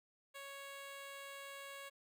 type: tone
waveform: 10% pulse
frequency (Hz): 554.4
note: C#5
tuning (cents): 0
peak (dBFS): -40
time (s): 0.34-1.9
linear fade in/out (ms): 20
effects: none

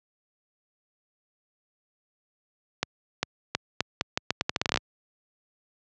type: accelerating click train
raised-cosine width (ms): 0.2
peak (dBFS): -6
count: 17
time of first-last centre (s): 2.83-4.774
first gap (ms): 400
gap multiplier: 0.8
effects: high-pass 80 Hz 12 dB/octave + low-pass 7000 Hz 12 dB/octave

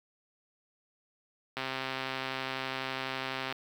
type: click train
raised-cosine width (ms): 0.3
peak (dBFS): -18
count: 259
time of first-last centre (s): 1.57-3.525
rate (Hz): 132
effects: high-pass 100 Hz 12 dB/octave + 8-bit

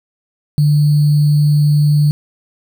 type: tone with sample-and-hold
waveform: sine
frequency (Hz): 148.1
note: D3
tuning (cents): +15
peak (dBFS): -8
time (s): 0.58-2.11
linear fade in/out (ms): 0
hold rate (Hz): 4410
effects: none

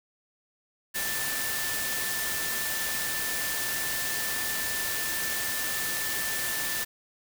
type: tone in noise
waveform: sine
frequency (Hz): 1768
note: A6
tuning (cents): +8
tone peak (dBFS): -34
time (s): 0.94-6.85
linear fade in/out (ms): 20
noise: white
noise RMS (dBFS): -31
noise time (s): 0.94-6.85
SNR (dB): -6
effects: none

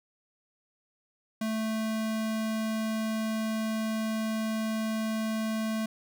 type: tone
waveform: square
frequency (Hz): 220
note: A3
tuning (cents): 0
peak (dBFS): -29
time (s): 1.41-5.86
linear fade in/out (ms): 5
effects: none

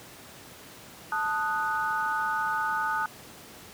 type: chord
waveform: sine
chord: D# diminished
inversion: second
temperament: equal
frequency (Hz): 880 / 1244.5 / 1480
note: A5 / D#6 / F#6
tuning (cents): 0 / 0 / 0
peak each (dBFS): -30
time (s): 1.12-3.06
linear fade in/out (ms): 2
effects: pink hiss -47 dBFS RMS until 3.73 s + high-pass 100 Hz 12 dB/octave

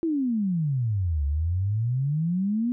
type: exponential two-way sweep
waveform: sine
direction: down then up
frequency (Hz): 340.7 to 69.3 to 248.2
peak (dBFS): -22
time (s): 0.03-2.72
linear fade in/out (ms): 0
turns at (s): 1.25
effects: none

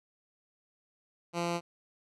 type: tone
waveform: 10% pulse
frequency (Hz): 171.7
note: F3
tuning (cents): -29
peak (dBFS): -22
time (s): 1.33-1.61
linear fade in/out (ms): 50
effects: low-pass 8000 Hz 12 dB/octave

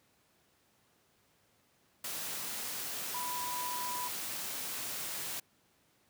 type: tone in noise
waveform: sine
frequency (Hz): 985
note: B5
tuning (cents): -5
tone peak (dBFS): -37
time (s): 3.14-4.08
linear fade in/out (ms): 5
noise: white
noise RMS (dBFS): -39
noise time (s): 2.04-5.4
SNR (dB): -1
effects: pink hiss -70 dBFS RMS until 6.09 s + high-pass 100 Hz 12 dB/octave

